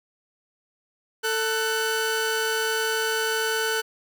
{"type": "tone pair together", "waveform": "sawtooth", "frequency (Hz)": [444.7, 1495.8], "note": ["A4", "F#6"], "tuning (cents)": [18, 18], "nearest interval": "octave + major sixth", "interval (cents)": 2100, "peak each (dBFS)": -22, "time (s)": [1.23, 3.82], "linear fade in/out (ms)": 20, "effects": []}